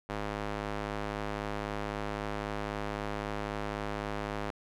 square tone with band-pass filter, 51.91 Hz, G#1, in tune, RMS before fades -36 dBFS, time 0.09-4.51 s, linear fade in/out 10 ms, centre 970 Hz, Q 0.52, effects none

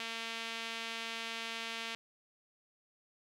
sawtooth tone with band-pass filter, 227.8 Hz, A#3, 40 cents flat, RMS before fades -41 dBFS, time 0-1.95 s, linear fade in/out 0 ms, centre 3000 Hz, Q 1.5, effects none

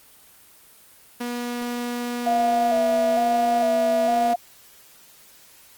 sawtooth tone, 241.7 Hz, B3, 37 cents flat, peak -22 dBFS, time 1.2-4.34 s, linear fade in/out 10 ms
sine tone with vibrato, 683 Hz, F5, 39 cents flat, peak -18 dBFS, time 2.26-4.36 s, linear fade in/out 10 ms, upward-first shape square, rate 1.1 Hz, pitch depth 47 cents each way
effects white hiss -51 dBFS RMS until 5.77 s + Opus 24 kbps

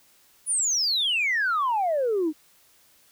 sine exponential sweep, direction down, 10190 to 293.7 Hz, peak -20 dBFS, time 0.46-2.33 s, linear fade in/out 50 ms, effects tanh soft clip ceiling -18 dBFS + white hiss -59 dBFS RMS until 3.11 s

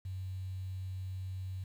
sine tone with quantisation, 93.7 Hz, F#2, 22 cents sharp, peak -37 dBFS, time 0.05-1.64 s, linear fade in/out 5 ms, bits 10, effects none

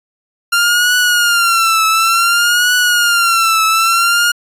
sawtooth tone with vibrato, 1388 Hz, F6, 11 cents flat, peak -6 dBFS, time 0.52-4.32 s, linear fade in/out 10 ms, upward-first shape triangle, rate 0.56 Hz, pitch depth 110 cents each way, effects resampled to 32000 Hz

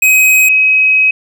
square / sine tone pair in turn, 2530 / 2541 Hz, D#7 / D#7, +28 / +36 cents, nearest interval unison, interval 8 cents, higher second, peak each -6 dBFS, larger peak neither, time 0.02-0.49 / 0.49-1.11 s, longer second, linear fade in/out 5 ms, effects none

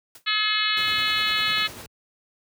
white noise with exponential decay, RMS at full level -40 dBFS, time 0.15-0.26 s, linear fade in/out 5 ms, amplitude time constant 22 ms
harmonic tone, 427.3 Hz, G#4, 49 cents sharp, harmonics 3 / 4 / 5 / 6 / 7 / 8 / 9 / 10, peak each -29 / -29 / -29 / -29 / -29 / -29 / -29 / -29 dBFS, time 0.26-1.68 s, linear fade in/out 20 ms
pink noise with tremolo, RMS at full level -38 dBFS, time 0.77-1.86 s, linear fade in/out 0 ms, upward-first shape sine, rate 10 Hz, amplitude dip 35%
effects high-pass 80 Hz 12 dB/octave

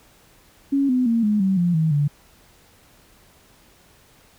sine tone with pitch steps, 277.2 / 252.7 / 230.4 / 210.1 / 191.53 / 174.63 / 159.21 / 145.15 Hz, C#4 / B3 / A#3 / G#3 / G3 / F3 / D#3 / D3, 0 / +40 / -20 / +20 / -40 / 0 / +40 / -20 cents, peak -16 dBFS, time 0.72-2.08 s, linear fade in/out 10 ms, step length 170 ms, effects pink hiss -54 dBFS RMS until 4.38 s

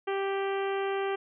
harmonic tone, 392 Hz, G4, in tune, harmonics 1 / 2 / 3 / 4 / 5 / 6 / 7 / 8, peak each -29 / -35 / -39 / -41 / -43 / -45 / -46 / -47 dBFS, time 0.07-1.16 s, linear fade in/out 10 ms, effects none

